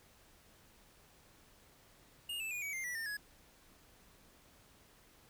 square tone with pitch steps, 2840 / 2635 / 2444 / 2267 / 2103 / 1951 / 1809.9 / 1678.9 Hz, F7 / E7 / D#7 / C#7 / C7 / B6 / A6 / G#6, +28 / -1 / -32 / +38 / +8 / -22 / +48 / +18 cents, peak -39 dBFS, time 2.29-3.17 s, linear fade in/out 5 ms, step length 110 ms, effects pink hiss -64 dBFS RMS until 5.29 s

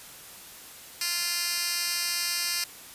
10% pulse tone with high-pass filter, 347.5 Hz, F4, 9 cents flat, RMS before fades -29 dBFS, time 1.01-2.64 s, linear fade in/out 2 ms, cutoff 3800 Hz, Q 1.1, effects white hiss -46 dBFS RMS until 2.94 s + resampled to 32000 Hz

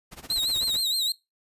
pink noise with tremolo, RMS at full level -40 dBFS, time 0.11-0.81 s, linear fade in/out 20 ms, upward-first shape sine, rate 16 Hz, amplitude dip 90%
40% pulse tone with vibrato, 3970 Hz, B7, 8 cents sharp, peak -22 dBFS, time 0.3-1.12 s, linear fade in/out 2 ms, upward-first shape sine, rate 6.4 Hz, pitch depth 110 cents each way
effects noise-tail reverb RT60 0.2 s tail -20 dB re dry + resampled to 32000 Hz

